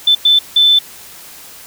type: tone bursts at uneven times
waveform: sine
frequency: 3524 Hz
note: A7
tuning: 2 cents sharp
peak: -6 dBFS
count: 3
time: 0.07-0.15 / 0.25-0.39 / 0.56-0.79 s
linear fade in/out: 5 ms
effects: white hiss -36 dBFS RMS until 1.66 s